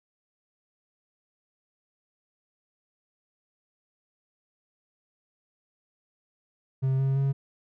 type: tone with pitch steps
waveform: triangle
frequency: 132.7 / 134.94 / 137.22 Hz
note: C3 / C#3 / C#3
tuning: +25 / -46 / -17 cents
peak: -20 dBFS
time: 6.82-7.33 s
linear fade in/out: 20 ms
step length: 170 ms
effects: none